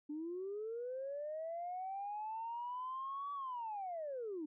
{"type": "linear two-way sweep", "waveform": "sine", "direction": "up then down", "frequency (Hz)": [290, 1148, 290], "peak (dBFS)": -39, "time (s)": [0.09, 4.46], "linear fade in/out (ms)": 10, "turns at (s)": 3.33, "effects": ["tanh soft clip ceiling -35 dBFS"]}